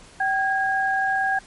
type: tone pair together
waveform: sine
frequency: 771.6 / 1635 Hz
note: G5 / G#6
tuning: -28 / -28 cents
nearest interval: octave + minor second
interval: 1300 cents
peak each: -22 dBFS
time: 0.2-1.39 s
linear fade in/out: 5 ms
effects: pink hiss -48 dBFS RMS until 1.46 s + MP3 48 kbps